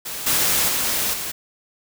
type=noise with level steps; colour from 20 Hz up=white; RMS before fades=-30 / -19 / -22 / -28 dBFS; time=0.05-1.32 s; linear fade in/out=10 ms; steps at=0.26 / 0.68 / 1.13 s; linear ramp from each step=10 ms; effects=none